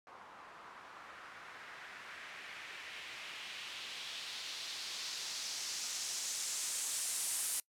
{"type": "noise with low-pass filter sweep", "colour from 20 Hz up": "blue", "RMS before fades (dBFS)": -43, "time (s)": [0.07, 7.6], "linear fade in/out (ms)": 0, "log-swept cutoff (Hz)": [1000, 10000], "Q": 1.7, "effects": ["noise-tail reverb RT60 0.1 s tail -24 dB re dry"]}